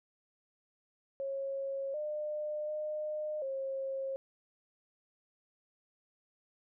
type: tone with pitch steps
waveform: sine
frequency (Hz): 546 / 603 / 609 / 538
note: C#5 / D5 / D#5 / C5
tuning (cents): -26 / +46 / -37 / +48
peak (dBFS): -34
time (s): 1.2-4.16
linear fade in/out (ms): 0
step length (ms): 740
effects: none